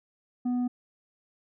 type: tone with tanh clipping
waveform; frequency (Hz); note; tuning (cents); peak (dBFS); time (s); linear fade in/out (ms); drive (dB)
sine; 246.9; B3; 0; -26; 0.45-0.68; 10; 5
effects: none